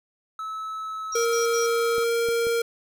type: tone with pitch glide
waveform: triangle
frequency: 1300 to 1287.3 Hz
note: E6 to E6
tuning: -24 to -41 cents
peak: -28 dBFS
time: 0.39-2.04 s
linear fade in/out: 2 ms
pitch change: -17 cents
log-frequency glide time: 0.78-1.56 s
type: tone bursts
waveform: sine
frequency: 5660 Hz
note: F8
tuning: 22 cents sharp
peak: -29 dBFS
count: 3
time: 1.12-1.664 s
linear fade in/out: 5 ms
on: 130 ms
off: 77 ms
type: tone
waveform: square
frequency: 465.1 Hz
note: A#4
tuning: 4 cents flat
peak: -22 dBFS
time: 1.15-2.62 s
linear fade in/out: 5 ms
type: clicks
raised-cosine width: 2 ms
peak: -25 dBFS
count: 3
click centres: 1.982 / 2.287 / 2.469 s
effects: none